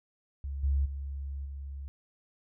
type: tone with level steps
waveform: sine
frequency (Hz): 69.3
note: C#2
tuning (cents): 0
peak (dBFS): -33 / -24 / -34 / -37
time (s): 0.44-1.88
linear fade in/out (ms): 0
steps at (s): 0.63 / 0.85 / 1.45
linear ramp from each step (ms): 10
effects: none